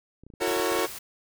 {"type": "clicks", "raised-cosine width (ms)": 3, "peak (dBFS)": -35, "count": 12, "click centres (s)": [0.236, 0.266, 0.302, 0.338, 0.415, 0.479, 0.513, 0.566, 0.598, 0.719, 0.757, 0.789]}
{"type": "chord", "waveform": "sawtooth", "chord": "F# dominant seventh", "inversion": "third", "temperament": "equal with one note detuned", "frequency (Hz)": [329.6, 370, 455.3, 554.4], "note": ["E4", "F#4", "A#4", "C#5"], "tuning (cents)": [0, 0, -41, 0], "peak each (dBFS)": [-27, -25, -25, -27], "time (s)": [0.4, 0.87], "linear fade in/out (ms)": 20}
{"type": "noise", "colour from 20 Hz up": "white", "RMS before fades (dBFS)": -39, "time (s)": [0.46, 0.99], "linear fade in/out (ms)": 10}
{"effects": []}